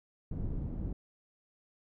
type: low-pass noise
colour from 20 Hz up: pink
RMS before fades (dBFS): -36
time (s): 0.31-0.93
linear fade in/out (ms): 5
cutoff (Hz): 230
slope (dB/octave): 12
effects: none